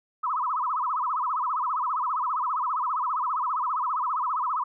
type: tone with vibrato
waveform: sine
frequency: 1123 Hz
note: C#6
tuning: 22 cents sharp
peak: -24 dBFS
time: 0.23-4.64 s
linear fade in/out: 10 ms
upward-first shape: sine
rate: 15 Hz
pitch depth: 260 cents each way
effects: none